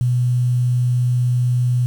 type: tone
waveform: sine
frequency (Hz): 123.47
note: B2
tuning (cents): 0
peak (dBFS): -14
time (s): 0.01-1.86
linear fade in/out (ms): 0
effects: 7-bit